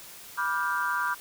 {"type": "chord", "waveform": "sine", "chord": "G dominant seventh", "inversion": "first", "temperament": "just", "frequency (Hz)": [980, 1176, 1411.2, 1568], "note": ["B5", "D6", "F6", "G6"], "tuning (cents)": [-14, 2, 18, 0], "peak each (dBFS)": -31, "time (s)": [0.37, 1.15], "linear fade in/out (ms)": 20, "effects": ["white hiss -46 dBFS RMS until 1.2 s"]}